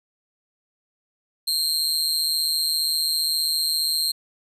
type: tone with amplitude modulation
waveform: sawtooth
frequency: 4186 Hz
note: C8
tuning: in tune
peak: -14 dBFS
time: 1.47-4.12 s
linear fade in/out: 10 ms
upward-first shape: sine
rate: 155 Hz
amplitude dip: 85%
effects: resampled to 32000 Hz + 9-bit